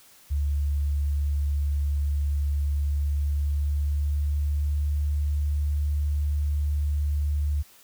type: tone with pitch glide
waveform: sine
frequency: 72 to 73.34 Hz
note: D2 to D2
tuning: -34 to -2 cents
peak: -22 dBFS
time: 0.3-7.63 s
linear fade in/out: 20 ms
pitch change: +32 cents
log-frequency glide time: 2.71-4.93 s
effects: white hiss -54 dBFS RMS until 7.83 s